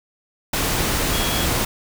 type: tone in noise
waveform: sine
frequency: 3322 Hz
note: G#7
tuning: in tune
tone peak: -28 dBFS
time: 1.13-1.45 s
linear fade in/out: 5 ms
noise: pink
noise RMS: -21 dBFS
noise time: 0.53-1.65 s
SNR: -10 dB
effects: none